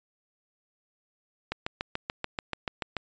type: click train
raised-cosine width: 0.3 ms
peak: -14 dBFS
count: 11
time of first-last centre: 1.52-2.967 s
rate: 6.91 Hz
effects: resampled to 16000 Hz